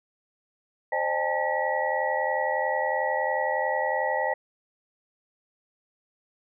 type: tone cluster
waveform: sine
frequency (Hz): 523 / 606 / 812 / 883 / 1928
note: C5 / D#5 / G#5 / A5 / B6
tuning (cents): -1 / -46 / -39 / +6 / -42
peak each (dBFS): -30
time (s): 0.92-4.34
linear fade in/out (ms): 5
effects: none